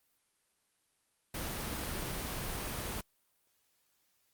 pink noise, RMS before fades -38 dBFS, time 1.34-3.01 s, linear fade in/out 5 ms, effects white hiss -75 dBFS RMS until 4.33 s + Opus 32 kbps

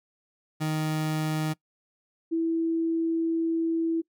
30% pulse / sine tone pair in turn, 155.56 / 328.8 Hz, D#3 / E4, 0 / -4 cents, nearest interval octave + minor second, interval 1296 cents, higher second, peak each -23 dBFS, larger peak neither, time 0.6-1.54 / 2.31-4.02 s, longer second, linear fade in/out 20 ms, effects noise-tail reverb RT60 0.1 s tail -23 dB re dry

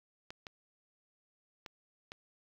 clicks, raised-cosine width 0.2 ms, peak -26 dBFS, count 4, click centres 0.305 / 0.468 / 1.662 / 2.119 s, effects low-pass 5000 Hz 12 dB/octave + 9-bit

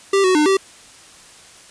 square tone with pitch steps, 393 / 371.5 / 301.4 / 387.2 Hz, G4 / F#4 / D4 / G4, +4 / +7 / +45 / -21 cents, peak -13 dBFS, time 0.13-0.57 s, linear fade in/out 5 ms, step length 110 ms, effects white hiss -44 dBFS RMS until 1.7 s + resampled to 22050 Hz

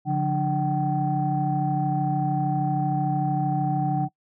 sine tone cluster, 142.7 / 175.8 / 297.7 / 763 Hz, D3 / F3 / D4 / G5, -49 / +12 / +24 / -47 cents, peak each -24 / -28 / -29 / -25 dBFS, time 0.05-4.09 s, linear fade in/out 50 ms, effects noise-tail reverb RT60 0.1 s tail -24 dB re dry + tanh soft clip ceiling -13 dBFS

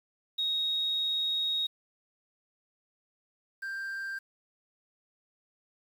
sine / triangle tone pair in turn, 3761 / 1581.3 Hz, A#7 / G6, +15 / +15 cents, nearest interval octave + minor third, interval 1500 cents, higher first, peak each -27 / -32 dBFS, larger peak first, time 0.38-1.67 / 3.62-4.19 s, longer first, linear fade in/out 10 ms, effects 9-bit

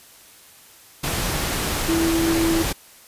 sine tone in noise, 329.6 Hz, E4, in tune, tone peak -18 dBFS, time 1.88-2.63 s, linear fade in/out 10 ms, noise pink, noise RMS -24 dBFS, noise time 1.03-2.73 s, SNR +3 dB, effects white hiss -48 dBFS RMS until 3.07 s + resampled to 32000 Hz

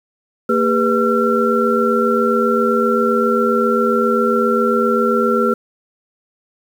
sine tone cluster, 230.2 / 405.1 / 492.6 / 1358 Hz, A#3 / G#4 / B4 / F6, -22 / -43 / -5 / -49 cents, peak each -18 dBFS, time 0.49-5.54 s, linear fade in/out 5 ms, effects 7-bit

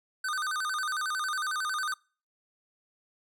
square tone with vibrato, 1364 Hz, F6, 41 cents flat, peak -30 dBFS, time 0.24-1.94 s, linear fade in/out 5 ms, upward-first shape square, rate 11 Hz, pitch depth 190 cents each way, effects noise-tail reverb RT60 0.4 s tail -25 dB re dry + low-pass 12000 Hz 12 dB/octave

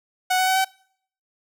sawtooth tone with pitch steps, 740 / 747.7 / 755.5 / 763.4 Hz, F#5 / F#5 / F#5 / G5, 0 / +18 / +36 / -46 cents, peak -14 dBFS, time 0.3-0.648 s, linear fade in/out 10 ms, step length 87 ms, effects noise-tail reverb RT60 0.6 s tail -24 dB re dry

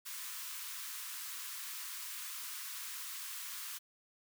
white high-pass noise, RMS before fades -44 dBFS, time 0.05-3.79 s, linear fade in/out 20 ms, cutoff 960 Hz, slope 96 dB/octave, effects none

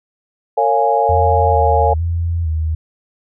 sine chord, Bb minor seventh, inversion none, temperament equal with one note detuned, 456.6 / 554.4 / 698.5 / 830.6 Hz, Bb4 / Db5 / F5 / Ab5, -36 / 0 / 0 / 0 cents, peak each -18 / -18 / -17 / -15 dBFS, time 0.57-1.94 s, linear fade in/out 10 ms
sine tone with vibrato, 81.9 Hz, E2, 11 cents flat, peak -15 dBFS, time 1.09-2.75 s, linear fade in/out 5 ms, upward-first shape square, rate 1.1 Hz, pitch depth 56 cents each way
effects none

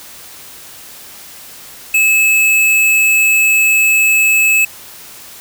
square tone, 2596 Hz, E7, 27 cents flat, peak -9 dBFS, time 1.94-4.65 s, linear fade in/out 5 ms, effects white hiss -35 dBFS RMS until 5.4 s

